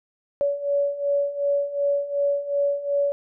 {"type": "beating tone pair", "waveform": "sine", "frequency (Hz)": [566, 568.7], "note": ["C#5", "C#5"], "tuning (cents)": [36, 44], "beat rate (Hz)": 2.7, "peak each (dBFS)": [-26, -22], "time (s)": [0.41, 3.12], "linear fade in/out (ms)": 0, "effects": []}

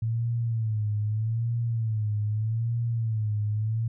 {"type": "tone with vibrato", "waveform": "sine", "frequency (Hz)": 111.1, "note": "A2", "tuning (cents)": 17, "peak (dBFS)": -24, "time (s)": [0.02, 3.88], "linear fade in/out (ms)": 5, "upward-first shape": "sine", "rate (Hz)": 0.81, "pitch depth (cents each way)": 98, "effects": []}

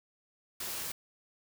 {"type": "noise", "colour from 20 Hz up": "white", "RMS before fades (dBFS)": -38, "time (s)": [0.6, 0.92], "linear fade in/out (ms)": 5, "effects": []}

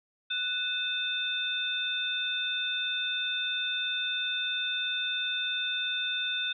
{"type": "tone cluster", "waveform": "sine", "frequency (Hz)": [1487, 2602, 3585], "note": ["F#6", "E7", "A7"], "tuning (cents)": [8, -23, 32], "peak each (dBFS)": [-35, -36, -30], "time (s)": [0.3, 6.53], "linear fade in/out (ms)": 10, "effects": []}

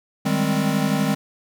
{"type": "chord", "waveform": "square", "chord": "Ab major seventh", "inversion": "second", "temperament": "equal", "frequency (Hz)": [155.56, 196, 207.7, 261.6], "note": ["Eb3", "G3", "Ab3", "C4"], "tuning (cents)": [0, 0, 0, 0], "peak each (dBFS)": -25, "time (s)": [0.25, 1.15], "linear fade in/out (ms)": 10, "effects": []}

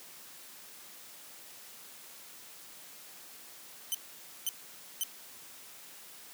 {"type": "tone bursts", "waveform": "5% pulse", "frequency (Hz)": 3057, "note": "G7", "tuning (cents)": -44, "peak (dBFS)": -21, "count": 3, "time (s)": [3.92, 5.035], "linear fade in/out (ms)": 0, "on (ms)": 25, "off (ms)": 520, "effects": ["white hiss -51 dBFS RMS until 6.33 s", "high-pass 150 Hz 12 dB/octave"]}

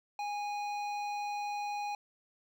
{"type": "tone with hard clipping", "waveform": "sine", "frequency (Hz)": 824, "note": "G#5", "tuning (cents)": -14, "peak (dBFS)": -36, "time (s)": [0.19, 1.95], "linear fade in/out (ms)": 2, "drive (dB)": 12, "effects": []}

